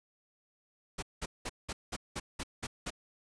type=noise bursts; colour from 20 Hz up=pink; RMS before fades=-37 dBFS; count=9; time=0.98-2.905 s; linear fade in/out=10 ms; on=45 ms; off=190 ms; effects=resampled to 22050 Hz